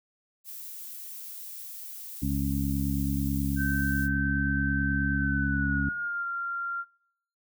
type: noise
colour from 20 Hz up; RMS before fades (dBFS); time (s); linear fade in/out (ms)
violet; -41; 0.44-4.09; 50
type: harmonic tone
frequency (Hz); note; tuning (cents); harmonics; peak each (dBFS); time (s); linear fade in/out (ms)
69.3; C#2; 0; 1 / 2 / 3 / 4; -31 / -31 / -31 / -31; 2.22-5.89; 5
type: tone with pitch glide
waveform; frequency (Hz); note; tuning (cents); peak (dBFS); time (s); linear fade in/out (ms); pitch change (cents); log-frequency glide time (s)
sine; 1546 to 1385.3; G6 to F6; -24 to -14; -29; 3.56-6.85; 50; -190; 5.13-6.27
effects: noise-tail reverb RT60 0.6 s tail -20 dB re dry